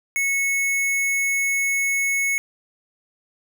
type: tone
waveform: square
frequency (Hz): 2200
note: C#7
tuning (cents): -14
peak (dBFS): -20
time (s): 0.16-2.38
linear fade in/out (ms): 0
effects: none